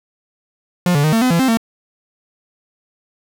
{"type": "tone with pitch steps", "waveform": "45% pulse", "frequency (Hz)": [177.6, 144.1, 154.7, 225, 253.8, 168.9, 262.6, 227.1], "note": ["F3", "D3", "D#3", "A3", "B3", "E3", "C4", "A#3"], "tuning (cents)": [29, -33, -10, 39, 47, 42, 6, -45], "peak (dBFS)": -12, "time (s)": [0.86, 1.572], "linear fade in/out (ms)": 2, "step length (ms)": 89, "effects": ["8-bit"]}